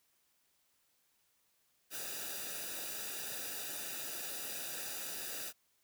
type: noise with comb filter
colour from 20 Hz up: white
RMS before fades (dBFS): -42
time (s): 1.9-5.53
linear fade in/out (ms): 50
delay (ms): 0.93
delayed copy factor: -0.75
effects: white hiss -75 dBFS RMS until 5.83 s